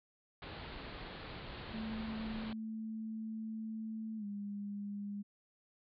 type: low-pass noise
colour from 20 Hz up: pink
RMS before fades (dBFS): -47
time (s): 0.42-2.53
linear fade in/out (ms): 2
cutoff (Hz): 4500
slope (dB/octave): 96
type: tone with pitch glide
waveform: sine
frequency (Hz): 220.3 to 203.2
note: A3 to G#3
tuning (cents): +2 to -38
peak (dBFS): -39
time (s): 1.73-5.23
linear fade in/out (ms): 20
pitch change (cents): -140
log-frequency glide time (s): 4.17-4.25
effects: none